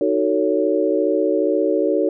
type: chord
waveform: sine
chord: D# half-diminished seventh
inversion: none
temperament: just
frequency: 311.1 / 373.4 / 448 / 560 Hz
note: D#4 / F#4 / A4 / C#5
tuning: 0 / +16 / +31 / +18 cents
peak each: -21 dBFS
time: 0.01-2.09 s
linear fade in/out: 2 ms
effects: none